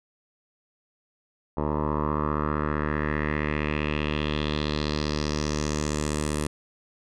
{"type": "tone with low-pass filter sweep", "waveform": "10% pulse", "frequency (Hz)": 75.2, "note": "D2", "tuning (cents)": 42, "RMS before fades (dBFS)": -27, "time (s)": [1.57, 6.47], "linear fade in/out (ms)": 5, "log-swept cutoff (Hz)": [840, 9500], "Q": 3.4, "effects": []}